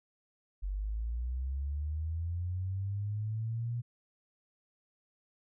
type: linear sweep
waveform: sine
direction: up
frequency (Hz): 46.25 to 120.6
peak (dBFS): -32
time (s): 0.62-3.82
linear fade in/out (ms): 20
effects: none